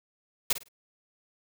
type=noise with echo; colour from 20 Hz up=white; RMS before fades=-24 dBFS; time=0.5-0.53 s; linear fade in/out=5 ms; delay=52 ms; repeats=3; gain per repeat=-12 dB; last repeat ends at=0.686 s; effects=none